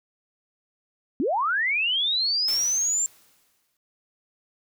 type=linear sweep; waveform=sine; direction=up; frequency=226.1 to 7420 Hz; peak=-21 dBFS; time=1.2-3.06 s; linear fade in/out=0 ms
type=noise with exponential decay; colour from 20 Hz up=white; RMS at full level=-35 dBFS; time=2.48-3.77 s; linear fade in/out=2 ms; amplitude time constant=280 ms
effects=none